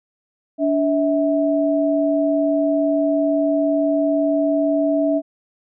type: tone pair together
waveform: sine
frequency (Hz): 289 / 648.8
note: D4 / E5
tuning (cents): -28 / -28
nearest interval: octave + major second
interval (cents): 1400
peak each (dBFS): -18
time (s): 0.58-5.22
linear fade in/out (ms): 50
effects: none